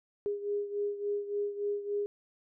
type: beating tone pair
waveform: sine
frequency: 408.3 / 411.8 Hz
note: G#4 / G#4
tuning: -29 / -15 cents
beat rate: 3.5 Hz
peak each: -32 / -37 dBFS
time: 0.26-2.06 s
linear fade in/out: 0 ms
effects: none